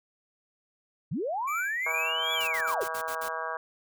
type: linear two-way sweep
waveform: sine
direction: up then down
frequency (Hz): 111.4 to 3414 to 329.1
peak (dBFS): -28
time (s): 1.11-2.84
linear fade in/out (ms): 10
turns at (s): 2.33
type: tone with tremolo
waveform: square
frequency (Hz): 2326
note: D7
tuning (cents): -17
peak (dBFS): -33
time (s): 1.47-2.71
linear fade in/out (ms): 10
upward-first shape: sine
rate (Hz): 2.5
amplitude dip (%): 85
type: harmonic tone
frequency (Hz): 161.5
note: E3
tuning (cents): -35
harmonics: 3 / 4 / 5 / 6 / 7 / 8 / 9 / 10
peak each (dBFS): -41 / -38 / -42 / -38 / -36 / -42 / -42 / -38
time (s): 1.86-3.57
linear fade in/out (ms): 2
type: noise bursts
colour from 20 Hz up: white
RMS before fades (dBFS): -40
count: 7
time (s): 2.4-3.288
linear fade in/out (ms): 10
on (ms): 78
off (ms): 57
effects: none